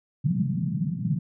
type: band-pass noise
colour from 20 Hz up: pink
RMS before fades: -26 dBFS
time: 0.24-1.19 s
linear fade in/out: 10 ms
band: 130 to 200 Hz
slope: 48 dB/octave
effects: none